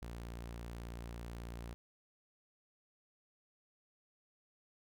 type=tone; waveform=sawtooth; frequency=58.27 Hz; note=A#1; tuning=in tune; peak=-40 dBFS; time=0.02-1.74 s; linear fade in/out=0 ms; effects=none